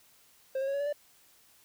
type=tone with pitch steps; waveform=triangle; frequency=530 / 540.8 / 551.9 / 563.1 / 574.6 / 586.4 Hz; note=C5 / C#5 / C#5 / C#5 / D5 / D5; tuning=+22 / -43 / -8 / +27 / -38 / -3 cents; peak=-27 dBFS; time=0.55-0.928 s; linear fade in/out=5 ms; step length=63 ms; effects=white hiss -62 dBFS RMS until 1.64 s